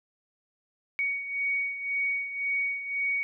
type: beating tone pair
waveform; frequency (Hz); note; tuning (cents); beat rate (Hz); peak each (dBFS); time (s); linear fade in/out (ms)
sine; 2241 / 2242.9; C#7 / C#7; +18 / +20; 1.9; -28 / -34; 0.99-3.23; 0
effects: none